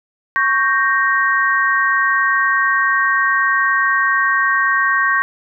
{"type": "chord", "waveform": "sine", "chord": "G diminished", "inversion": "second", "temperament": "equal", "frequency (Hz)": [1108.7, 1568, 1864.7], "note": ["Db6", "G6", "Bb6"], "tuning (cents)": [0, 0, 0], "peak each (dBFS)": -17, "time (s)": [0.36, 5.22], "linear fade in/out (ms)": 0, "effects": []}